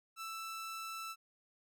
sawtooth tone, 1324 Hz, E6, 7 cents sharp, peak -38 dBFS, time 0.16-1.16 s, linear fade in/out 50 ms, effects none

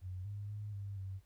sine tone with pitch steps, 92 / 102 / 104.2 / 99.8 / 95.8 Hz, F#2 / G#2 / G#2 / G2 / G2, -9 / -31 / +6 / +32 / -39 cents, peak -40 dBFS, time 0.01-1.21 s, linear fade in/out 50 ms, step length 240 ms, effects added 50 Hz sine -65 dBFS peak until 1.25 s + pink hiss -75 dBFS RMS until 1.25 s

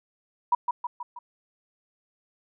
sine tone with echo, 968 Hz, B5, 35 cents flat, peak -17 dBFS, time 0.52-0.55 s, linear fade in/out 5 ms, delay 160 ms, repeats 4, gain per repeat -5 dB, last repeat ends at 1.19 s, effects none

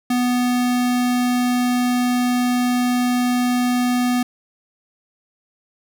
square tone, 246.9 Hz, B3, in tune, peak -17 dBFS, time 0.1-4.23 s, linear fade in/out 5 ms, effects none

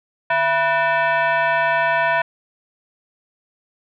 sine tone with frequency modulation, 152 Hz, D#3, 40 cents flat, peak -15 dBFS, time 0.3-2.22 s, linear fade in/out 5 ms, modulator 822 Hz, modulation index 2.3, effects none

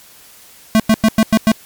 square tone bursts, 220.1 Hz, A3, 1 cent sharp, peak -8 dBFS, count 6, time 0.75-1.517 s, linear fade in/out 0 ms, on 47 ms, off 97 ms, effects white hiss -43 dBFS RMS until 1.65 s + MP3 96 kbps

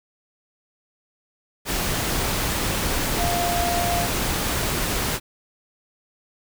sine tone in noise, 697 Hz, F5, 4 cents flat, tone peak -23 dBFS, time 3.16-4.08 s, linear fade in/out 50 ms, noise pink, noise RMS -24 dBFS, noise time 1.65-5.2 s, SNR -2 dB, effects none

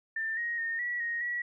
sine tone with pitch steps, 1788 / 1879 / 1836 / 1936 / 1871 / 1930 Hz, A6 / A#6 / A#6 / B6 / A#6 / B6, +27 / +13 / -27 / -35 / +6 / -40 cents, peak -30 dBFS, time 0.16-1.42 s, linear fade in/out 5 ms, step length 210 ms, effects none

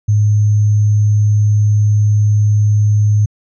sine tone with sample-and-hold, 105 Hz, G#2, 19 cents sharp, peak -8 dBFS, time 0.08-3.26 s, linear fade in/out 10 ms, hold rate 6300 Hz, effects resampled to 22050 Hz

